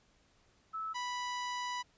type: tone pair in turn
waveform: sine / sawtooth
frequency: 1306 / 986 Hz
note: E6 / B5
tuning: -17 / -3 cents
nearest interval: perfect fourth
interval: 486 cents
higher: first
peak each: -36 / -32 dBFS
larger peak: second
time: 0.73-0.94 / 0.94-1.83 s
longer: second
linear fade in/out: 20 ms
effects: pink hiss -69 dBFS RMS until 1.97 s + resampled to 16000 Hz